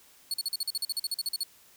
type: tone bursts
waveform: sawtooth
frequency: 4389 Hz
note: C#8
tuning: 18 cents flat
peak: -25 dBFS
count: 16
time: 0.31-1.434 s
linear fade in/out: 2 ms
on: 29 ms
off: 44 ms
effects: white hiss -58 dBFS RMS until 1.76 s